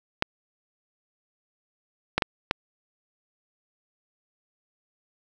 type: clicks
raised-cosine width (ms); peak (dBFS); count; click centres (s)
0.3; -5; 4; 0.224 / 2.18 / 2.222 / 2.511
effects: none